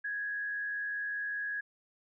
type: tone with frequency modulation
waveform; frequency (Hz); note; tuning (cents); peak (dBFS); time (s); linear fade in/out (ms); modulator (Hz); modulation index
sine; 1665; G#6; +4; -33; 0.04-1.61; 10; 85.1; 0.47
effects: none